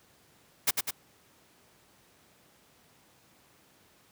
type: noise with echo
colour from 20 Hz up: white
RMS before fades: -24 dBFS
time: 0.67-0.71 s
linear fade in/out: 10 ms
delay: 100 ms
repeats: 2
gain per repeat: -4 dB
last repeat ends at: 0.91 s
effects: pink hiss -62 dBFS RMS until 4.11 s + high-pass 100 Hz 12 dB/octave